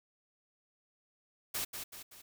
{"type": "noise with echo", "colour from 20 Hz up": "white", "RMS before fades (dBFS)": -36, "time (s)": [1.54, 1.65], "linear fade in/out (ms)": 10, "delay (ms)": 190, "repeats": 3, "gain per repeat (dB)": -6, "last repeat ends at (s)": 2.22, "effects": []}